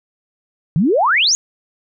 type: exponential sweep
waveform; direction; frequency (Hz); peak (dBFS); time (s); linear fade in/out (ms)
sine; up; 143.5 to 6880; -11; 0.76-1.35; 0
effects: none